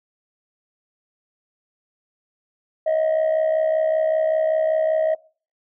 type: tone with amplitude modulation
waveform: sine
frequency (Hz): 634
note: D#5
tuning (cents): +32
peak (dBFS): -12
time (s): 2.86-5.15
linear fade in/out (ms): 10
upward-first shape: sine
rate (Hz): 65.2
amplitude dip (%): 70
effects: noise-tail reverb RT60 0.4 s tail -23 dB re dry + tanh soft clip ceiling -14 dBFS